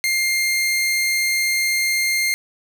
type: tone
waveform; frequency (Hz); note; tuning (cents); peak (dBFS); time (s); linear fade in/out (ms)
sawtooth; 2112; C7; +16; -14; 0.04-2.34; 0
effects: none